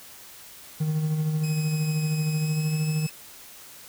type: tone with tremolo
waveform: triangle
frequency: 155.2 Hz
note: D#3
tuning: 4 cents flat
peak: -19 dBFS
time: 0.8-3.07 s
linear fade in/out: 10 ms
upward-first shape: sine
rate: 13 Hz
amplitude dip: 40%
type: tone with pitch glide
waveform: 15% pulse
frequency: 2534 to 2593 Hz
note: D#7 to E7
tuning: +31 to -29 cents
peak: -29 dBFS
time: 1.43-3.1 s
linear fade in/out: 10 ms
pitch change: +40 cents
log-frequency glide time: 2.37-2.83 s
effects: white hiss -46 dBFS RMS until 3.88 s